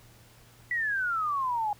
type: exponential sweep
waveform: sine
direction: down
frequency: 1975.5 to 813 Hz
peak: -26 dBFS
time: 0.71-1.73 s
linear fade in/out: 2 ms
effects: added 117 Hz sine -57 dBFS peak until 1.79 s + pink hiss -57 dBFS RMS until 1.79 s